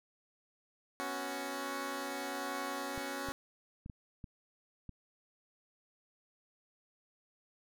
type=chord; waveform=10% pulse; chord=B suspended second; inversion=none; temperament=equal; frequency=246.9 / 277.2 / 370 Hz; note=B3 / C#4 / F#4; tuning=0 / 0 / 0 cents; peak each=-37 / -31 / -35 dBFS; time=1-3.32 s; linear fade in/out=0 ms
type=clicks; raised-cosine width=5 ms; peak=-33 dBFS; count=6; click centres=2.978 / 3.287 / 3.861 / 3.898 / 4.242 / 4.893 s
effects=none